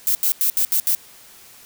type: noise bursts at uneven times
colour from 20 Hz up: violet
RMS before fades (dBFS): -18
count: 6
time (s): 0.07-0.15 / 0.23-0.32 / 0.41-0.5 / 0.57-0.65 / 0.72-0.8 / 0.87-0.95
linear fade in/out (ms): 0
effects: white hiss -46 dBFS RMS until 1.65 s